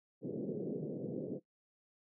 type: band-pass noise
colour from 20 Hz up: white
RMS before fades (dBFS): -40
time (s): 0.21-1.4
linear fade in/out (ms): 50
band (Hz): 130 to 490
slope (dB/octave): 48
effects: noise-tail reverb RT60 0.1 s tail -17 dB re dry